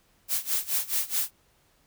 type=noise with tremolo; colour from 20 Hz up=blue; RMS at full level=-25 dBFS; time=0.28-1.31 s; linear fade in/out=50 ms; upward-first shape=sine; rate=4.7 Hz; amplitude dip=90%; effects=pink hiss -65 dBFS RMS until 1.86 s